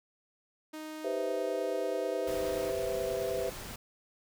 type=tone with pitch glide; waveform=sawtooth; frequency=310.7 to 312.9 Hz; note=D#4 to D#4; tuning=-2 to +10 cents; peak=-36 dBFS; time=0.73-2.71 s; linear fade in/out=10 ms; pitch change=+12 cents; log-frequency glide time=0.97-2.41 s
type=chord; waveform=sine; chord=C major seventh; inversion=second; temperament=equal; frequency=392 / 493.9 / 523.3 / 659.3 Hz; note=G4 / B4 / C5 / E5; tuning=0 / 0 / 0 / 0 cents; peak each=-36 dBFS; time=1.04-3.5 s; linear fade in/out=10 ms
type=noise; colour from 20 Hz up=pink; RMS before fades=-43 dBFS; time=2.27-3.76 s; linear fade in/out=5 ms
effects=none